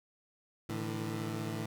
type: chord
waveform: 20% pulse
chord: A suspended fourth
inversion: none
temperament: equal with one note detuned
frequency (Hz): 110 / 149.57 / 164.81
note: A2 / D3 / E3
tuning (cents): 0 / +32 / 0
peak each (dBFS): -33 / -37 / -37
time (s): 0.69-1.66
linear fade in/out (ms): 5
effects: none